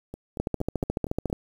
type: two click trains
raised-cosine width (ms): 2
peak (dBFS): -23 / -12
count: 6 / 14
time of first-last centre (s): 0.14-1.3 / 0.4-1.329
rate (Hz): 4.31 / 14
effects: 8-bit